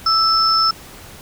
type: tone pair together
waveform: sine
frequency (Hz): 1318 / 5272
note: E6 / E8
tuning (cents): -1 / -1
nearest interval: 2 octaves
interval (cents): 2400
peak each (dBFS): -15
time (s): 0.06-0.71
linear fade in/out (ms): 5
effects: pink hiss -39 dBFS RMS until 1.21 s